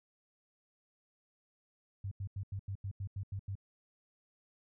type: tone bursts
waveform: sine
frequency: 98 Hz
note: G2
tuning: in tune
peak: -36 dBFS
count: 10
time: 2.04-3.554 s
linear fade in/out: 5 ms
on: 74 ms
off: 86 ms
effects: none